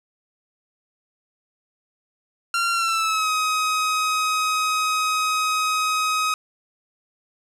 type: tone with pitch glide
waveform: sawtooth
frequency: 1377 to 1262.7 Hz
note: F6 to D#6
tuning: -25 to +25 cents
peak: -16 dBFS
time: 2.54-6.34 s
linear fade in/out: 2 ms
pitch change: -150 cents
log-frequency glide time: 2.72-3.3 s
effects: low-pass 10000 Hz 12 dB/octave + 9-bit